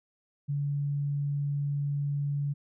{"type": "tone", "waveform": "sine", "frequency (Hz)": 143.1, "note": "D3", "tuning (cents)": -45, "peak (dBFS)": -27, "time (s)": [0.48, 2.54], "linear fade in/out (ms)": 20, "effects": []}